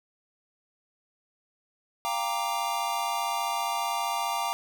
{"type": "chord", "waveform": "square", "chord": "G minor seventh", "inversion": "third", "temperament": "equal with one note detuned", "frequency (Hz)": [698.5, 793.6, 932.3, 1174.7], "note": ["F5", "G5", "Bb5", "D6"], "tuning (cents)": [0, 21, 0, 0], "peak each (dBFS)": [-35, -34, -32, -34], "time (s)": [2.05, 4.53], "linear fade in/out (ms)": 0, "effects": []}